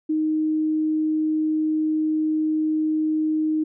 sine tone, 311.1 Hz, D#4, in tune, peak -19 dBFS, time 0.09-3.64 s, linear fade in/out 10 ms, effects none

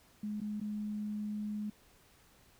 sine tone with dropouts, 210 Hz, G#3, 19 cents sharp, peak -35 dBFS, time 0.23-1.7 s, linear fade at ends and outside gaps 5 ms, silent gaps 0.404-0.414 / 0.601-0.612 s, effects pink hiss -64 dBFS RMS until 2.59 s

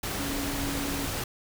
sine tone in noise, 280 Hz, C#4, 18 cents sharp, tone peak -33 dBFS, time 0.19-1.06 s, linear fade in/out 5 ms, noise pink, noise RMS -32 dBFS, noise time 0.03-1.24 s, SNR -4 dB, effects none

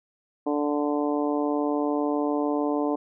harmonic tone, 146.83 Hz, D3, in tune, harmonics 2 / 3 / 4 / 5 / 6 / 7, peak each -25 / -29 / -31 / -33 / -35 / -36 dBFS, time 0.46-2.96 s, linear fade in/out 10 ms, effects none

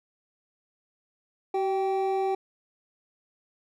triangle tone pair together, 381.3 / 780 Hz, G4 / G5, -48 / -9 cents, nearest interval octave, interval 1239 cents, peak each -24 / -26 dBFS, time 1.54-2.35 s, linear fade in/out 5 ms, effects none

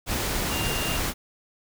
sine tone in noise, 2794 Hz, F7, in tune, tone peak -32 dBFS, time 0.49-1.01 s, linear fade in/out 50 ms, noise pink, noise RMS -27 dBFS, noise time 0.06-1.14 s, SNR -8 dB, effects none

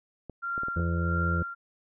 clicks, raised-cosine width 2 ms, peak -26 dBFS, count 5, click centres 0.297 / 0.579 / 0.634 / 0.684 / 0.798 s
sine tone with tremolo, 1384 Hz, F6, 16 cents flat, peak -28 dBFS, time 0.42-1.55 s, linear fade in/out 20 ms, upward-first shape sine, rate 1.5 Hz, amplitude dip 65%
harmonic tone, 85 Hz, F2, 46 cents flat, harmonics 1 / 2 / 4 / 5 / 6 / 7, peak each -27 / -30 / -38 / -44 / -40 / -47 dBFS, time 0.76-1.43 s, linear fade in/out 5 ms
effects none

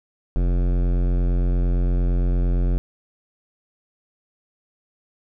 sine tone with hard clipping, 44.38 Hz, F1, 29 cents sharp, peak -19 dBFS, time 0.36-2.78 s, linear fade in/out 0 ms, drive 17 dB, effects none

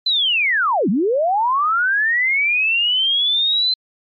sine linear two-way sweep, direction down then up, 4099 to 170 to 4099 Hz, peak -14 dBFS, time 0.06-3.74 s, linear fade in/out 5 ms, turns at 0.89 s, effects MP3 48 kbps

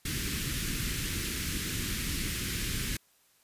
pink band-stop noise, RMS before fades -33 dBFS, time 0.05-2.97 s, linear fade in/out 5 ms, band 340 to 1600 Hz, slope 24 dB/octave, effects white hiss -66 dBFS RMS until 3.43 s + resampled to 32000 Hz

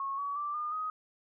sine tone with pitch steps, 1095 / 1133 / 1172.2 / 1212.9 / 1254.9 Hz, C#6 / C#6 / D6 / D#6 / D#6, -22 / +37 / -4 / -45 / +14 cents, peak -32 dBFS, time 0-0.9 s, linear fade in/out 2 ms, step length 180 ms, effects none

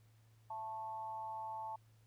sine tone with amplitude modulation, 880 Hz, A5, in tune, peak -38 dBFS, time 0.5-1.76 s, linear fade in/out 5 ms, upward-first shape sine, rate 214 Hz, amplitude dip 70%, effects added 111 Hz sine -64 dBFS peak until 2.06 s + pink hiss -75 dBFS RMS until 2.06 s

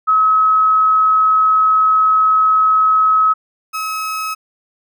sine / 35% pulse tone pair in turn, 1282 / 1282 Hz, E6 / E6, -49 / -49 cents, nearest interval unison, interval 0 cents, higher neither, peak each -9 / -18 dBFS, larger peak first, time 0.07-3.34 / 3.73-4.35 s, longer first, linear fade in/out 20 ms, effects none

